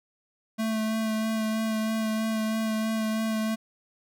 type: tone with vibrato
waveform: square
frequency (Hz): 220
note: A3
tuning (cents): 0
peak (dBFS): -26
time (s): 0.58-3.56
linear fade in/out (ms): 20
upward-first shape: sine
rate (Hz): 3.1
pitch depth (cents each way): 16
effects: none